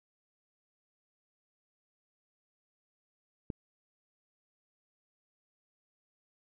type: click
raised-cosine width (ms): 3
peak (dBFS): -23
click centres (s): 3.502
effects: none